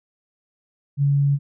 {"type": "tone", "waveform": "sine", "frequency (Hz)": 141.3, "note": "C#3", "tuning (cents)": 34, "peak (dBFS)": -15, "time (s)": [0.97, 1.39], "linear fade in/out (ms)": 50, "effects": []}